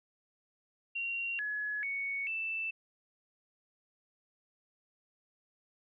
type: tone with pitch steps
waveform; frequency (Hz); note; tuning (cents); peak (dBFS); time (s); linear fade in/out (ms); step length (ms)
sine; 2754 / 1694 / 2223 / 2653; F7 / G#6 / C#7 / E7; -25 / +34 / +4 / +10; -33; 0.95-2.71; 10; 440
effects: none